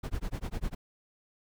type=noise with tremolo; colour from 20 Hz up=brown; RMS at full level=-31 dBFS; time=0.03-0.75 s; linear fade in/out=10 ms; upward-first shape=sine; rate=10 Hz; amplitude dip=100%; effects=none